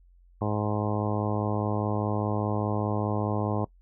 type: harmonic tone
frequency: 104.9 Hz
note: G#2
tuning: 18 cents sharp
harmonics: 1 / 2 / 3 / 4 / 5 / 6 / 7 / 8 / 9 / 10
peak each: -29 / -32 / -34 / -35 / -36 / -37 / -37 / -38 / -39 / -39 dBFS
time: 0.41-3.65 s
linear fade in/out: 5 ms
effects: noise-tail reverb RT60 0.1 s tail -22 dB re dry + added 44 Hz sine -54 dBFS peak until 3.81 s